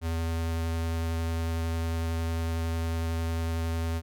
square tone with vibrato, 82.41 Hz, E2, in tune, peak -28 dBFS, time 0.01-4.02 s, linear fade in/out 50 ms, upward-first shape triangle, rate 11 Hz, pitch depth 10 cents each way, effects none

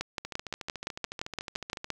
two click trains, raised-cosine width 0.2 ms, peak -14 / -20 dBFS, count 12 / 23, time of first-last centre 0.01-1.903 / 0.25-1.844 s, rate 5.81 / 13.8 Hz, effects 9-bit

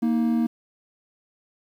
triangle tone pair together, 233.3 / 315 Hz, A#3 / D#4, +2 / +21 cents, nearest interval perfect fourth, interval 519 cents, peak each -18 / -25 dBFS, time 0.02-0.47 s, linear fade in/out 10 ms, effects 9-bit

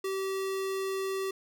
square tone, 385.3 Hz, G4, 30 cents flat, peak -31 dBFS, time 0.04-1.31 s, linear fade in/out 5 ms, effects none

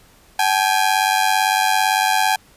sawtooth ring-modulated tone, 810 Hz, G#5, 43 cents flat, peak -8 dBFS, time 0.39-2.36 s, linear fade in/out 5 ms, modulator 48.9 Hz, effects pink hiss -51 dBFS RMS until 2.56 s + resampled to 32000 Hz

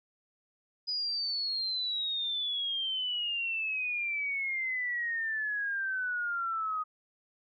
sine exponential sweep, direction down, 4978 to 1244.5 Hz, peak -30 dBFS, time 0.87-6.84 s, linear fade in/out 20 ms, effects none

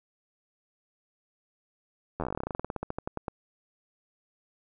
slowing click train, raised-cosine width 1 ms, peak -18 dBFS, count 26, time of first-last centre 2.2-3.282 s, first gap 11 ms, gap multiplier 1.1, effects none

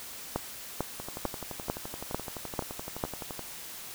two click trains, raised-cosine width 1 ms, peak -23 / -14 dBFS, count 29 / 7, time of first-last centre 1-3.393 / 0.36-3.039 s, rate 11.7 / 2.24 Hz, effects white hiss -43 dBFS RMS until 3.94 s

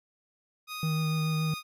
15% pulse tone with pitch glide, 1244.5 to 1235.9 Hz, D#6 to D#6, 0 to -12 cents, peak -29 dBFS, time 0.67-1.63 s, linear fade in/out 50 ms, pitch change -12 cents, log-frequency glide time 0.92-1.03 s
triangle tone with vibrato, 157.6 Hz, D#3, 23 cents sharp, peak -24 dBFS, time 0.83-1.54 s, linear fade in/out 2 ms, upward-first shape sine, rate 7 Hz, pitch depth 18 cents each way
effects none

